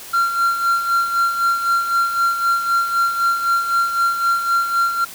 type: tone with tremolo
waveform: triangle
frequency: 1376 Hz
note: F6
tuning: 26 cents flat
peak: -11 dBFS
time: 0.13-5.05 s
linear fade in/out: 10 ms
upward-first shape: sine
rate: 3.9 Hz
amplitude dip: 60%
effects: white hiss -36 dBFS RMS until 5.14 s